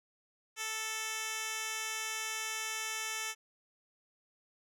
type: tone with band-pass filter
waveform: 10% pulse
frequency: 440 Hz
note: A4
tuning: in tune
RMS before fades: -38 dBFS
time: 0.56-3.35 s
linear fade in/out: 50 ms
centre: 5700 Hz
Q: 0.72
effects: none